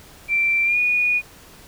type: tone with pitch glide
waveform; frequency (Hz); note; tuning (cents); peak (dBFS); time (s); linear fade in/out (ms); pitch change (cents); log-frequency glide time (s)
sine; 2349 to 2456; D7 to D#7; 0 to -23; -16; 0.28-1.22; 50; +77; 0.64-0.78
effects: pink hiss -46 dBFS RMS until 1.67 s